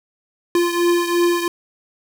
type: beating tone pair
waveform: square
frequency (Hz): 346.1 / 349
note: F4 / F4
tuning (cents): -16 / -1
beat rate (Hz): 2.9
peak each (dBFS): -17 / -22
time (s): 0.55-1.48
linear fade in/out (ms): 2
effects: none